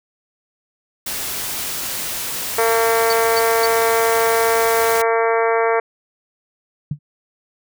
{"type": "noise", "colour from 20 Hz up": "white", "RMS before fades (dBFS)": -25, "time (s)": [1.06, 5.02], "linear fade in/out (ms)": 5}
{"type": "harmonic tone", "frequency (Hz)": 227.8, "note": "A#3", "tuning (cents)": -40, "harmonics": [2, 3, 4, 5, 6, 7, 8, 9, 10], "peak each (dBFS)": [-17, -21, -23, -25, -27, -28, -29, -30, -31], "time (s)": [2.58, 5.8], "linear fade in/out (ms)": 5}
{"type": "tone bursts", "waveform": "sine", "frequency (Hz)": 4530, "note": "C#8", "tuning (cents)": 37, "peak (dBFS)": -21, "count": 3, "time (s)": [3.1, 3.658], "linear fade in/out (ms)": 0, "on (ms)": 26, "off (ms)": 240}
{"type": "tone with exponential decay", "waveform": "sine", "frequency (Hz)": 146.83, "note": "D3", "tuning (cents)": 0, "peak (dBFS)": -15, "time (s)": [6.91, 6.99], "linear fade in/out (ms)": 5, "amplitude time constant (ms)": 17}
{"effects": []}